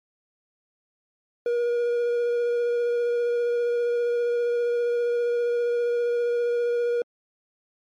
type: tone with vibrato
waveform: triangle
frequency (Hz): 477.6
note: A#4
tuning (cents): +42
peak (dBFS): -19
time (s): 1.46-7.02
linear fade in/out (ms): 2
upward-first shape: triangle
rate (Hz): 15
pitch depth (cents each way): 14
effects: MP3 64 kbps